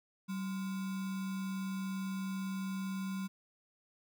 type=tone with sample-and-hold; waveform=sine; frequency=191.1 Hz; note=G3; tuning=44 cents flat; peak=-35 dBFS; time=0.28-3.28 s; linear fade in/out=20 ms; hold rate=1225 Hz; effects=none